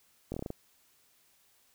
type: slowing click train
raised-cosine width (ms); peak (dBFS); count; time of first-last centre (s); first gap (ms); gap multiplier
2; -23; 7; 0.32-0.504; 21; 1.15
effects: white hiss -67 dBFS RMS until 1.74 s